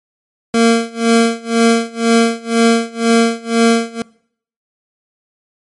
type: tone with tremolo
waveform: 25% pulse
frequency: 230 Hz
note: A#3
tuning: 23 cents flat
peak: -3 dBFS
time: 0.54-4.02 s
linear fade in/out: 2 ms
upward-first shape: sine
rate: 2 Hz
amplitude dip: 95%
effects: noise-tail reverb RT60 0.6 s tail -22 dB re dry + MP3 48 kbps